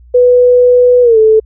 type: tone with pitch glide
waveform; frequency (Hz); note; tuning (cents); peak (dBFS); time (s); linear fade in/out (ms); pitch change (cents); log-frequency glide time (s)
sine; 493.9 to 437.5; B4 to A4; 0 to -10; -3; 0.14-1.4; 10; -210; 1.02-1.18
effects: added 60 Hz sine -36 dBFS peak until 1.45 s

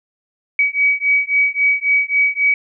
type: beating tone pair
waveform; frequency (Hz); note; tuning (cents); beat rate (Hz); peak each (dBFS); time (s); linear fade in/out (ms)
sine; 2268 / 2271.7; C#7 / C#7; +39 / +42; 3.7; -16; 0.59-2.54; 2
effects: none

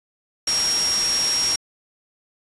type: tone in noise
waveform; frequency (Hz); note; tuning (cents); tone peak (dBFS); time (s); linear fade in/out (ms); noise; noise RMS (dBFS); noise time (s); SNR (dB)
sine; 5588; F8; 0; -19; 0.47-1.56; 5; white; -25; 0.47-1.56; +3
effects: resampled to 24000 Hz

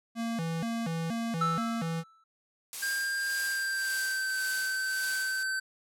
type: tone with vibrato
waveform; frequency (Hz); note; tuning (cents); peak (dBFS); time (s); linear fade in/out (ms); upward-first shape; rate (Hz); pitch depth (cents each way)
square; 194.7; G3; -12; -31; 0.15-2.04; 50; square; 2.1; 290
type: tone with exponential decay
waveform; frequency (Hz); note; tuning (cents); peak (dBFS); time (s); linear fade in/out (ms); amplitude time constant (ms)
triangle; 1318.5; E6; 0; -22; 1.41-2.24; 5; 180
type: noise with tremolo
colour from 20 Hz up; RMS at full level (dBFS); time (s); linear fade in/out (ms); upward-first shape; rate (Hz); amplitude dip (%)
blue; -33; 2.73-5.43; 0; sine; 1.8; 60
type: tone with pitch glide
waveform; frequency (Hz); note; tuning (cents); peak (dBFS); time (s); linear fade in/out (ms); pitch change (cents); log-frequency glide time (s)
square; 1600 to 1540.2; G6 to G6; +35 to -31; -30; 2.82-5.6; 10; -66; 3.35-4.4
effects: low-pass 11000 Hz 12 dB/octave

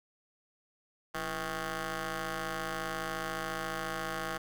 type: ring-modulated tone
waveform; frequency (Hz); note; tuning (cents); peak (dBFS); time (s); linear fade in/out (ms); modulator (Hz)
10% pulse; 153.8; D#3; -20; -23; 1.14-4.38; 10; 950
effects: none

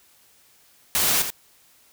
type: noise with echo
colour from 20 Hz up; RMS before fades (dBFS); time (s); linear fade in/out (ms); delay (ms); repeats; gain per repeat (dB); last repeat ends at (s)
white; -21; 0.95-1.22; 0; 83; 1; -8; 1.303
effects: white hiss -57 dBFS RMS until 1.92 s

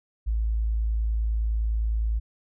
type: tone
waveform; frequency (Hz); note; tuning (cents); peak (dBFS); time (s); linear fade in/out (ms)
sine; 54.9; A1; -3; -22; 0.26-2.2; 20
effects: none

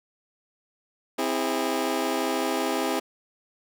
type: chord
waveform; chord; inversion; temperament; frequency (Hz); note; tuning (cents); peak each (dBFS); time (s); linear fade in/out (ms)
20% pulse; C augmented; none; just; 261.6 / 327 / 408.8; C4 / E4 / G#4; 0 / -14 / -27; -24; 1.18-3; 10
effects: none

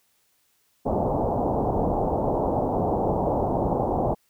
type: low-pass noise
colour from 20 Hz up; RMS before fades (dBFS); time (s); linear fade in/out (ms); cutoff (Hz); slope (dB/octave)
white; -24; 0.85-4.15; 20; 870; 48
effects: white hiss -67 dBFS RMS until 4.29 s

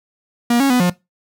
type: tone with pitch steps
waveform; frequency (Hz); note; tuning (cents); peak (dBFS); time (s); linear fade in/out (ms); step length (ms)
45% pulse; 238.3 / 275 / 248.8 / 178.1; A#3 / C#4 / B3 / F3; +38 / -14 / +13 / +34; -12; 0.5-0.9; 5; 100
effects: noise-tail reverb RT60 0.2 s tail -20 dB re dry

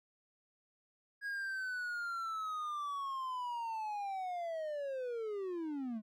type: linear sweep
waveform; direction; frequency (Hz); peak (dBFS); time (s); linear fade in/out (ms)
triangle; down; 1653 to 207.7; -35; 1.21-6.02; 50
effects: none

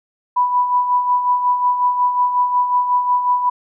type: tone with tremolo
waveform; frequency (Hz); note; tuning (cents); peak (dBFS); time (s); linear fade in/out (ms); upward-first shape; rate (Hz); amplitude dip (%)
sine; 987.8; B5; 0; -11; 0.36-3.5; 10; sine; 5.5; 55
effects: none

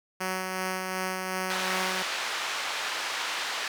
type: tone with tremolo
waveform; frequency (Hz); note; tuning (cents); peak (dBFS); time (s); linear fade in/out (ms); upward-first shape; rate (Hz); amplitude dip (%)
5% pulse; 186.6; F#3; +15; -17; 0.2-2.03; 10; sine; 2.7; 30
type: band-pass noise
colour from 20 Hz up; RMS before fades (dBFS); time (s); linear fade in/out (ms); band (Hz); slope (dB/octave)
pink; -32; 1.5-3.68; 2; 1000 to 4900; 12
effects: none

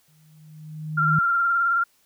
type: tone with exponential growth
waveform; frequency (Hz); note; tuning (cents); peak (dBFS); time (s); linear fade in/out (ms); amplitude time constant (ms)
sine; 154.7; D#3; -10; -18; 0.08-1.19; 5; 240
type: tone with vibrato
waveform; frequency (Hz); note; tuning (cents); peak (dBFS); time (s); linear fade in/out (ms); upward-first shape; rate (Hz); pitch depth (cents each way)
sine; 1378; F6; -24; -18; 0.97-1.84; 10; sine; 19; 35
effects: white hiss -63 dBFS RMS until 2.05 s

